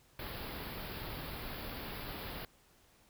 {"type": "band-stop noise", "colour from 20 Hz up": "pink", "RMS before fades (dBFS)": -43, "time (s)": [0.19, 2.45], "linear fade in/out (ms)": 2, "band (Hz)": [5000, 11000], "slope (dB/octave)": 96, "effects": ["pink hiss -66 dBFS RMS until 3.09 s"]}